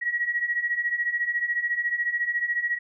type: beating tone pair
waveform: sine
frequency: 1902 / 1916 Hz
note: A#6 / A#6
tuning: +34 / +47 cents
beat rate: 14 Hz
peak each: -29 / -25 dBFS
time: 0.01-2.79 s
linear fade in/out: 20 ms
effects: none